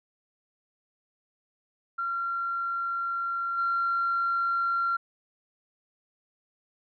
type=tone with level steps; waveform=sine; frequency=1374 Hz; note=F6; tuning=29 cents flat; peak=-27 / -23 dBFS; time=1.98-4.97 s; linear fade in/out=10 ms; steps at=3.57 s; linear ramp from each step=20 ms; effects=tanh soft clip ceiling -19 dBFS